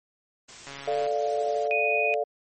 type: noise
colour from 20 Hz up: white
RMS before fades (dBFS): -44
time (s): 0.48-1.68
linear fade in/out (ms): 10
type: click train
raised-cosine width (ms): 0.3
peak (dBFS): -24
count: 56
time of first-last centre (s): 0.67-1.066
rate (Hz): 139
type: chord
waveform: sine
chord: D minor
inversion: second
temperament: equal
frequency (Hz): 440 / 587.3 / 698.5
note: A4 / D5 / F5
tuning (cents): 0 / 0 / 0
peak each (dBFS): -28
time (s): 0.87-2.24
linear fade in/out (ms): 10
type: tone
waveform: sine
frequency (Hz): 2483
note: D#7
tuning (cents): -4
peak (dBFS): -24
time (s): 1.71-2.14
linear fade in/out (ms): 0
effects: MP3 32 kbps